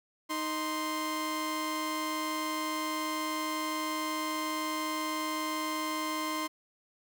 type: tone pair together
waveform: sawtooth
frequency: 311.1 / 1045.5 Hz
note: D#4 / C6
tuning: 0 / -2 cents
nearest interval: octave + major sixth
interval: 2098 cents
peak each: -31 / -30 dBFS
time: 0.29-6.48 s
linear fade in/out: 20 ms
effects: none